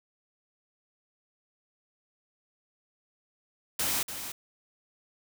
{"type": "noise with echo", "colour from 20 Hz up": "white", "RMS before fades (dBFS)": -29, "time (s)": [3.79, 4.03], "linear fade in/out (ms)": 5, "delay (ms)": 290, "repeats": 1, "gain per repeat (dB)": -9, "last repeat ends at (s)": 4.32, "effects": []}